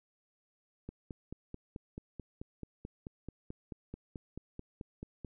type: click train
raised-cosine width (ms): 3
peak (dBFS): -29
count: 21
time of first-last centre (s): 0.89-5.247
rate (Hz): 4.59
effects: none